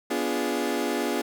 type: chord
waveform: 30% pulse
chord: B diminished seventh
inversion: none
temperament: equal with one note detuned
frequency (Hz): 246.9 / 291.6 / 349.2 / 415.3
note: B3 / D4 / F4 / Ab4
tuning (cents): 0 / -12 / 0 / 0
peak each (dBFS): -28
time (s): 0.1-1.22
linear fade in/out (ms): 10
effects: none